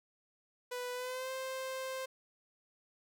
sawtooth tone with pitch glide, 494.6 to 524 Hz, B4 to C5, +3 to +2 cents, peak -34 dBFS, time 0.71-2.06 s, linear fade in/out 10 ms, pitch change +99 cents, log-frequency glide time 0.93-1.31 s, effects none

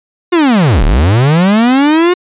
45% pulse linear two-way sweep, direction down then up, 364.4 to 31.8 to 364.4 Hz, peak -6 dBFS, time 0.32-2.14 s, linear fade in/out 10 ms, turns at 0.84 s, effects resampled to 8000 Hz

